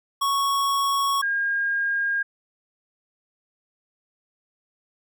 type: tone pair in turn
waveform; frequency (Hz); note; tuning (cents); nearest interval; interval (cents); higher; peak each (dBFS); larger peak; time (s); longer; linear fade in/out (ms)
square / sine; 1108.7 / 1618.6; C#6 / G#6; 0 / -45; perfect fifth; 655; second; -21; neither; 0.21-1.22 / 1.22-2.23; neither; 10
effects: none